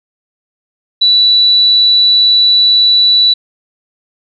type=tone; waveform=sine; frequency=3951 Hz; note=B7; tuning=in tune; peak=-5 dBFS; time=1.01-3.34 s; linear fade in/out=10 ms; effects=none

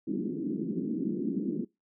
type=band-pass noise; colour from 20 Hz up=pink; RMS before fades=-32 dBFS; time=0.07-1.65 s; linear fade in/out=10 ms; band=180 to 360 Hz; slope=48 dB/octave; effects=noise-tail reverb RT60 0.2 s tail -22 dB re dry

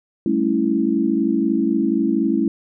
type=chord; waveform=sine; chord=A dominant seventh; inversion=third; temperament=equal; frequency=196 / 220 / 277.2 / 329.6 Hz; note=G3 / A3 / C#4 / E4; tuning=0 / 0 / 0 / 0 cents; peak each=-25 / -21 / -21 / -20 dBFS; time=0.26-2.48 s; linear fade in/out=2 ms; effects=none

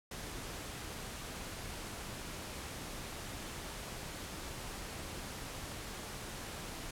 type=noise; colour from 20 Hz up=pink; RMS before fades=-44 dBFS; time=0.11-6.91 s; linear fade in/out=5 ms; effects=low-pass 12000 Hz 12 dB/octave

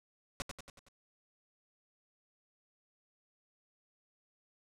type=noise with echo; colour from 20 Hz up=pink; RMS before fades=-37 dBFS; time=0.4-0.42 s; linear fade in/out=0 ms; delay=93 ms; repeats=5; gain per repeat=-5 dB; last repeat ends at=0.885 s; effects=low-pass 9000 Hz 12 dB/octave

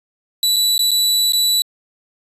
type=tone with dropouts; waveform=sawtooth; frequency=3951 Hz; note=B7; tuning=in tune; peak=-10 dBFS; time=0.43-1.62 s; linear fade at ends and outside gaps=1 ms; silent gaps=0.561-0.565 / 0.78-0.792 / 0.908-0.915 / 1.322-1.333 s; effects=resampled to 32000 Hz

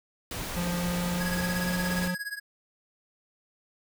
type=noise; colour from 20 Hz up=pink; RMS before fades=-35 dBFS; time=0.31-2.08 s; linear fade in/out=2 ms
type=tone with pitch glide; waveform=square; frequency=175.4 to 179.5 Hz; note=F3 to F3; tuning=+8 to +48 cents; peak=-29 dBFS; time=0.56-2.15 s; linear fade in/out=10 ms; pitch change=+40 cents; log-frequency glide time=0.77-1.85 s
type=tone with tremolo; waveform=square; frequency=1661.2 Hz; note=G#6; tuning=in tune; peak=-30 dBFS; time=1.2-2.4 s; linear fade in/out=20 ms; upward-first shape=triangle; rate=17 Hz; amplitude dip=95%
effects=none

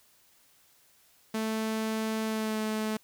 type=tone with pitch glide; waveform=sawtooth; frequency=220 to 216.7 Hz; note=A3 to A3; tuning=0 to -26 cents; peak=-25 dBFS; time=1.34-2.97 s; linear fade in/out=5 ms; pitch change=-26 cents; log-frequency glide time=2.25-2.59 s; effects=white hiss -63 dBFS RMS until 3.03 s

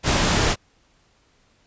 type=noise; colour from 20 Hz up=pink; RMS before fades=-19 dBFS; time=0.03-0.56 s; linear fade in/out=50 ms; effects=pink hiss -61 dBFS RMS until 1.66 s + resampled to 16000 Hz

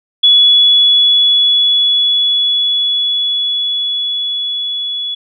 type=tone with level ramp; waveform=sine; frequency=3398 Hz; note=G#7; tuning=39 cents sharp; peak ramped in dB=-4 to -17 dBFS; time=0.23-5.15 s; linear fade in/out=10 ms; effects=none

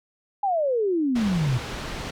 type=exponential sweep; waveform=sine; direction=down; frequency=830.6 to 119.1 Hz; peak=-20 dBFS; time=0.43-1.58 s; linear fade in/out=5 ms
type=low-pass noise; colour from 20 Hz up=pink; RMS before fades=-33 dBFS; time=1.15-2.11 s; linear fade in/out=10 ms; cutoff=4900 Hz; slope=12 dB/octave
effects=none

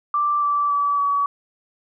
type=tone with pitch steps; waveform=sine; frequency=1174.7 / 1161.9 / 1149.2 / 1136.7 Hz; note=D6 / D6 / D6 / C#6; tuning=0 / -19 / -38 / +43 cents; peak=-17 dBFS; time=0.14-1.26 s; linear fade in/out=2 ms; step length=280 ms; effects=none

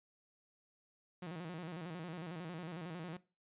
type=tone with vibrato; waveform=sawtooth; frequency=169.3 Hz; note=E3; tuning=46 cents sharp; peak=-39 dBFS; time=1.22-3.17 s; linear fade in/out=5 ms; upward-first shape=square; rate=11 Hz; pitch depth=110 cents each way; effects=noise-tail reverb RT60 0.3 s tail -19 dB re dry + resampled to 8000 Hz

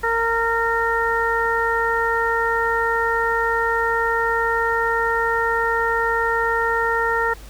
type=harmonic tone; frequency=460 Hz; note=A#4; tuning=23 cents flat; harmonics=1 / 2 / 3 / 4; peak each=-23 / -23 / -23 / -23 dBFS; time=0.03-7.34 s; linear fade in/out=10 ms; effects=added 50 Hz sine -38 dBFS peak until 7.49 s + pink hiss -45 dBFS RMS until 7.49 s

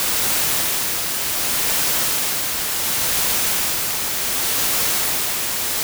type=noise with tremolo; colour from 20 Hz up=white; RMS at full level=-19 dBFS; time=0-5.83 s; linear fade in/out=0 ms; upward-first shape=sine; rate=0.68 Hz; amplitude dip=35%; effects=none

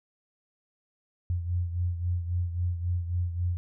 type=beating tone pair; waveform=sine; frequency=87.31 / 91.01 Hz; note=F2 / F#2; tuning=0 / -28 cents; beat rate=3.7 Hz; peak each=-27 / -34 dBFS; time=1.3-3.57 s; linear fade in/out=0 ms; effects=none

